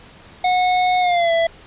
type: tone with pitch glide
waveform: square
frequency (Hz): 730 to 665.6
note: F#5 to E5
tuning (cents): -24 to +17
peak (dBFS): -15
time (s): 0.44-1.47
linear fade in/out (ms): 5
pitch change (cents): -159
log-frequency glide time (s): 1-1.32
effects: pink hiss -44 dBFS RMS until 1.66 s + resampled to 8000 Hz